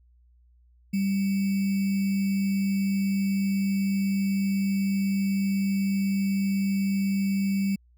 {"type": "tone with sample-and-hold", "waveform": "sine", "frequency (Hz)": 196, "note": "G3", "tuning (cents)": 0, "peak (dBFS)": -22, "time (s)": [0.93, 7.76], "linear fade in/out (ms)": 10, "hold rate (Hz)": 2450, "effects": ["added 60 Hz sine -56 dBFS peak until 7.97 s"]}